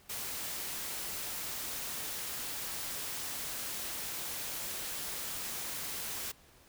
white noise, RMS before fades -39 dBFS, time 0.09-6.32 s, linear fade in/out 10 ms, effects pink hiss -61 dBFS RMS until 6.68 s

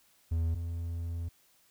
triangle tone pair in turn, 82.3 / 84.42 Hz, E2 / E2, -2 / +42 cents, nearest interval unison, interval 44 cents, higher second, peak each -25 / -31 dBFS, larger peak first, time 0.31-0.55 / 0.55-1.29 s, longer second, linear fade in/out 10 ms, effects white hiss -66 dBFS RMS until 1.7 s

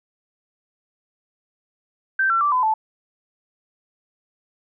sine tone with pitch steps, 1559 / 1349.4 / 1167.9 / 1010.9 / 875 Hz, G6 / E6 / D6 / B5 / A5, -10 / +40 / -10 / +40 / -10 cents, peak -16 dBFS, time 2.19-2.74 s, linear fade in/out 5 ms, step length 110 ms, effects none

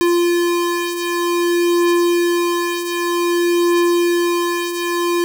square beating tone pair, 346.2 / 346.73 Hz, F4 / F4, -15 / -12 cents, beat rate 0.53 Hz, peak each -22 / -16 dBFS, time 0.01-5.24 s, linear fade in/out 0 ms, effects none

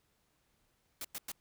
white noise bursts, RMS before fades -41 dBFS, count 3, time 1.01-1.318 s, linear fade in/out 2 ms, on 36 ms, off 100 ms, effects pink hiss -75 dBFS RMS until 1.4 s

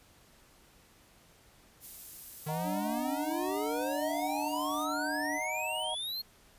violet noise, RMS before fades -44 dBFS, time 1.8-4.88 s, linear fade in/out 50 ms
square exponential sweep, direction up, 150 to 4311 Hz, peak -35 dBFS, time 2.46-6.22 s, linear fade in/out 10 ms
sine chord, D# minor, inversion none, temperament equal, 622.3 / 740 / 932.3 Hz, D#5 / F#5 / A#5, 0 / 0 / 0 cents, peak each -39 dBFS, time 2.48-5.95 s, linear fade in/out 10 ms
sine tone, 293.1 Hz, D4, 3 cents flat, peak -36 dBFS, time 2.63-5.4 s, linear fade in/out 50 ms
effects pink hiss -61 dBFS RMS until 6.58 s + resampled to 32000 Hz

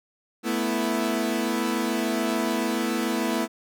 sawtooth chord, A suspended second, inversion none, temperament equal, 220 / 246.9 / 329.6 Hz, A3 / B3 / E4, 0 / 0 / 0 cents, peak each -24 dBFS, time 0.43-3.48 s, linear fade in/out 50 ms, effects none

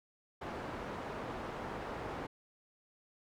white low-pass noise, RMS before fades -42 dBFS, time 0.41-2.27 s, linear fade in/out 10 ms, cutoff 970 Hz, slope 12 dB/octave, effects none

